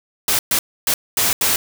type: noise bursts at uneven times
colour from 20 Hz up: white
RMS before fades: -17 dBFS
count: 5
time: 0.28-0.39 / 0.51-0.59 / 0.87-0.94 / 1.17-1.33 / 1.41-1.56 s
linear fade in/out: 2 ms
effects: none